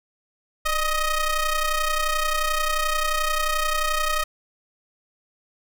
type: ring-modulated tone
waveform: sawtooth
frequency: 622.3 Hz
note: D#5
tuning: in tune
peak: -14 dBFS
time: 0.65-4.24 s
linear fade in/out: 10 ms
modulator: 638 Hz
effects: none